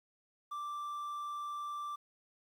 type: tone with quantisation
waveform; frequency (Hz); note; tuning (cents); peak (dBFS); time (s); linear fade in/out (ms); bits
triangle; 1174.7; D6; 0; -36; 0.51-1.96; 10; 11
effects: none